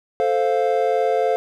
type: chord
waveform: triangle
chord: F major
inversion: first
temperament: equal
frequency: 440 / 523.3 / 698.5 Hz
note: A4 / C5 / F5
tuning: 0 / 0 / 0 cents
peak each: -19 dBFS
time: 0.2-1.36 s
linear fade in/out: 0 ms
effects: none